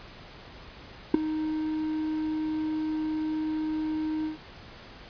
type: tone with ADSR envelope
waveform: triangle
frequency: 311.1 Hz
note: D#4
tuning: in tune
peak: -9 dBFS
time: 1.14-4.38 s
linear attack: 4 ms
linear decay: 8 ms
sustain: -16 dB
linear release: 130 ms
effects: pink hiss -47 dBFS RMS until 5.09 s + resampled to 11025 Hz